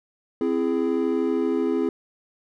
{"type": "chord", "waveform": "triangle", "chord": "C augmented", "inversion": "none", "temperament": "equal with one note detuned", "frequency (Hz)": [261.6, 334.6, 415.3], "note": ["C4", "E4", "G#4"], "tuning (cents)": [0, 26, 0], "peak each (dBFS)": -23, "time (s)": [0.41, 1.89], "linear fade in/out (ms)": 2, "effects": []}